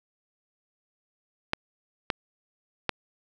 clicks, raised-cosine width 0.3 ms, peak -8 dBFS, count 3, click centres 1.534 / 2.102 / 2.893 s, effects none

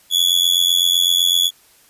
40% pulse tone with amplitude modulation, 3400 Hz, G#7, 40 cents sharp, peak -8 dBFS, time 0.1-1.51 s, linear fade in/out 50 ms, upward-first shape sine, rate 87.9 Hz, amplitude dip 90%, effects white hiss -52 dBFS RMS until 1.89 s + resampled to 32000 Hz

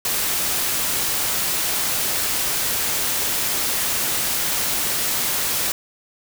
white noise, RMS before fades -22 dBFS, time 0.05-5.72 s, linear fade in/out 2 ms, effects none

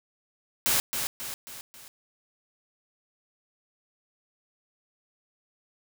white noise with echo, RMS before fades -24 dBFS, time 0.66-0.8 s, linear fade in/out 0 ms, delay 270 ms, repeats 4, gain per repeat -6 dB, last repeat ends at 1.88 s, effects none

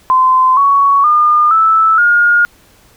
sine tone with pitch steps, 1031 / 1117.8 / 1212 / 1314.1 / 1424.8 Hz, C6 / C#6 / D#6 / E6 / F6, -26 / +14 / -46 / -6 / +34 cents, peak -6 dBFS, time 0.1-2.45 s, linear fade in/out 0 ms, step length 470 ms, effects pink hiss -47 dBFS RMS until 2.96 s

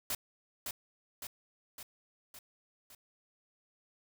white noise with echo, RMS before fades -35 dBFS, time 0.1-0.15 s, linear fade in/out 2 ms, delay 560 ms, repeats 5, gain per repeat -4 dB, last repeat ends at 2.95 s, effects none

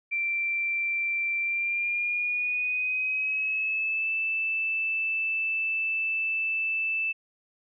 sine tone with pitch glide, 2352 to 2640 Hz, D7 to E7, +2 to +2 cents, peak -25 dBFS, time 0.11-7.13 s, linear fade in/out 20 ms, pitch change +200 cents, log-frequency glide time 1.4-4.1 s, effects none

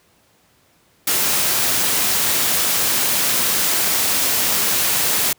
white noise, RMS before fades -18 dBFS, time 1.07-5.33 s, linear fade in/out 5 ms, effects pink hiss -57 dBFS RMS until 5.38 s + high-pass 80 Hz 12 dB/octave

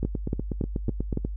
two click trains, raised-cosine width 3 ms, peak -15 / -13 dBFS, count 11 / 5, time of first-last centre 0.03-1.25 / 0.05-1.174 s, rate 8.2 / 3.56 Hz, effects noise-tail reverb RT60 0.1 s tail -23 dB re dry + added 50 Hz sine -30 dBFS peak until 1.36 s

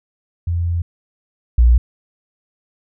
sine tone pair in turn, 85.6 / 59.51 Hz, F2 / A#1, -34 / +36 cents, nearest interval tritone, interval 630 cents, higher first, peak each -16 / -7 dBFS, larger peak second, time 0.47-0.82 / 1.58-1.78 s, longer first, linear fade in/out 5 ms, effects none

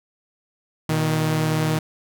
sawtooth tone pair together, 120 / 156.6 Hz, B2 / D#3, -49 / +11 cents, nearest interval perfect fourth, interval 460 cents, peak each -22 / -16 dBFS, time 0.89-1.79 s, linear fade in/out 5 ms, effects none

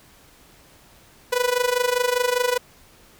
sawtooth tone with amplitude modulation, 493.9 Hz, B4, in tune, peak -12 dBFS, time 1.32-2.58 s, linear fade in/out 10 ms, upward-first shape sine, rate 25 Hz, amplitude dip 80%, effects pink hiss -52 dBFS RMS until 3.19 s

